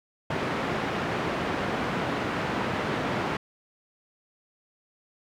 pink band-pass noise, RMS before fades -29 dBFS, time 0.3-3.37 s, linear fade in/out 5 ms, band 150 to 2100 Hz, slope 12 dB/octave, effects none

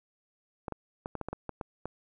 clicks, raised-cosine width 1 ms, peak -21 dBFS, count 10, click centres 0.682 / 0.723 / 1.059 / 1.153 / 1.213 / 1.286 / 1.33 / 1.493 / 1.612 / 1.856 s, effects none

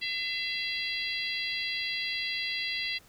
harmonic tone with a mistuned harmonic, 676 Hz, E5, 43 cents sharp, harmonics 3 / 4 / 5 / 6 / 7, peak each -35 / -36 / -37 / -38 / -38 dBFS, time 0.01-2.99 s, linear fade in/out 20 ms, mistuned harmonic 5, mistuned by -28 cents, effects pink hiss -58 dBFS RMS until 3.08 s

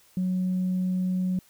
sine tone, 184.1 Hz, F#3, 8 cents flat, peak -22 dBFS, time 0.17-1.39 s, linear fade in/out 2 ms, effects tanh soft clip ceiling -20 dBFS + white hiss -59 dBFS RMS until 1.49 s

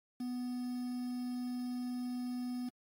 triangle tone with quantisation, 247.8 Hz, B3, 6 cents sharp, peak -34 dBFS, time 0.2-2.69 s, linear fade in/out 5 ms, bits 9, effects AAC 48 kbps

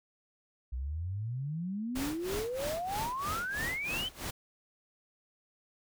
sine exponential sweep, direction up, 59.7 to 3136 Hz, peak -33 dBFS, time 0.72-4.09 s, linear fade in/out 10 ms
pink noise with tremolo, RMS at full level -37 dBFS, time 1.95-4.31 s, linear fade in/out 10 ms, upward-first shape sine, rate 3.1 Hz, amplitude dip 90%
effects none

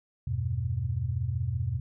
sine chord, E minor, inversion none, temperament equal, 82.41 / 98 / 123.47 Hz, E2 / G2 / B2, 0 / 0 / 0 cents, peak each -33 / -32 / -30 dBFS, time 0.27-1.8 s, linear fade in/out 5 ms, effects none

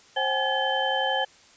sine tone cluster, 531 / 768 / 839 / 1706 / 3088 Hz, C5 / G5 / G#5 / G#6 / G7, +25 / -36 / +17 / +46 / -27 cents, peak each -29 dBFS, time 0.16-1.25 s, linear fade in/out 10 ms, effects white hiss -54 dBFS RMS until 1.56 s + resampled to 16000 Hz

